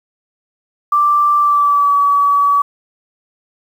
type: tone with pitch glide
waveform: sine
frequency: 1174.7 to 1140.6 Hz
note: D6 to C#6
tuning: 0 to +49 cents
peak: -9 dBFS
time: 0.92-2.62 s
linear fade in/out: 5 ms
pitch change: -51 cents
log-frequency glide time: 1.38-1.95 s
effects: 7-bit